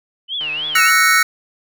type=tone with vibrato; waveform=sine; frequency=2960 Hz; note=F#7; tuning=in tune; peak=-20 dBFS; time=0.28-0.91 s; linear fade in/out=50 ms; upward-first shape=triangle; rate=3.2 Hz; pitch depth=280 cents each way
type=click train; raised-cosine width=0.3 ms; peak=-19 dBFS; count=60; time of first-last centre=0.41-0.798 s; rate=152 Hz
type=chord; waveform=square; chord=F# dominant seventh; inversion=third; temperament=equal; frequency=1318.5 / 1480 / 1864.7 / 2217 Hz; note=E6 / F#6 / A#6 / C#7; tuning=0 / 0 / 0 / 0 cents; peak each=-17 dBFS; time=0.75-1.23 s; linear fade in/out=5 ms
effects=none